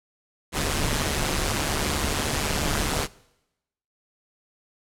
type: noise with amplitude modulation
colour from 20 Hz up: pink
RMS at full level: -22 dBFS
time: 0.52-3.08 s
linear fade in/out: 50 ms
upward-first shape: sine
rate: 147 Hz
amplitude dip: 70%
effects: noise-tail reverb RT60 0.9 s tail -22 dB re dry + low-pass 11000 Hz 12 dB/octave